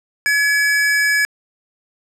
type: tone pair together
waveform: square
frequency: 1694.9 / 2286 Hz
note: G#6 / D7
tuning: +35 / -47 cents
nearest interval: perfect fourth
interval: 518 cents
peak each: -15 / -21 dBFS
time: 0.26-1.25 s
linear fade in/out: 0 ms
effects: low-pass 11000 Hz 12 dB/octave